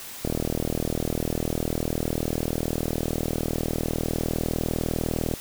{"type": "click train", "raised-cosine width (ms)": 2, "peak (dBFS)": -12, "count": 204, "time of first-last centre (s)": [0.25, 5.338], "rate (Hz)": 39.9, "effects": ["white hiss -39 dBFS RMS until 5.4 s"]}